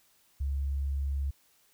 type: tone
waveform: sine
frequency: 69.3 Hz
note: C#2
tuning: in tune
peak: -28 dBFS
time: 0.4-1.31 s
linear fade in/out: 10 ms
effects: white hiss -66 dBFS RMS until 1.73 s